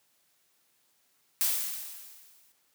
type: noise with exponential decay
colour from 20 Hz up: blue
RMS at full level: -25 dBFS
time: 1.41-2.52 s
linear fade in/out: 0 ms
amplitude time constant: 240 ms
effects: white hiss -70 dBFS RMS until 2.74 s + high-pass 100 Hz 12 dB/octave